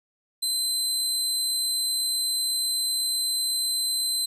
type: tone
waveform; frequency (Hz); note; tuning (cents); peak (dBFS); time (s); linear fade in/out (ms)
25% pulse; 4067; C8; -50; -19; 0.42-4.26; 10
effects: none